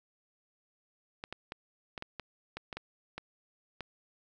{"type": "clicks", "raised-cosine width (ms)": 0.3, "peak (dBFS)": -23, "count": 11, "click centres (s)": [1.239, 1.326, 1.521, 1.978, 2.024, 2.197, 2.57, 2.728, 2.77, 3.18, 3.807], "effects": []}